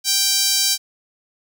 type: tone with high-pass filter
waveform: sawtooth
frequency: 784 Hz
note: G5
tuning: in tune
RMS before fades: -18 dBFS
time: 0.04-0.78 s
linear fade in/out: 50 ms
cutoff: 4900 Hz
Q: 1.8
effects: none